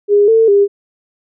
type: tone with pitch steps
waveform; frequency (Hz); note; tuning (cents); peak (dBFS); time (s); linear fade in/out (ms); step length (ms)
sine; 409.4 / 449.6 / 402.7; G#4 / A4 / G4; -25 / +37 / +47; -6; 0.08-0.68; 50; 200
effects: none